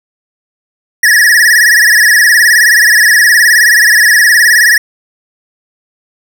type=tone with vibrato; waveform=square; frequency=1800 Hz; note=A6; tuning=39 cents sharp; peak=-4 dBFS; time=1.03-4.78 s; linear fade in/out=5 ms; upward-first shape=sine; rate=19 Hz; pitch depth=130 cents each way; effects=none